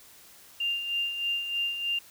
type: tone with tremolo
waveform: sine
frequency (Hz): 2794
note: F7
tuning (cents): 0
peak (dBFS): -25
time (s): 0.6-1.99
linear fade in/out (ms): 5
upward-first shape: sine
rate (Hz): 3.2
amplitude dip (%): 55
effects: white hiss -53 dBFS RMS until 2.1 s